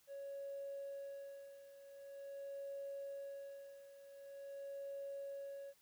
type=tone with tremolo; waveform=triangle; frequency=556 Hz; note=C#5; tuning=5 cents sharp; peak=-40 dBFS; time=0.07-5.74 s; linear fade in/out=50 ms; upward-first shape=sine; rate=0.45 Hz; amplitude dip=80%; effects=tanh soft clip ceiling -41 dBFS + white hiss -72 dBFS RMS until 5.81 s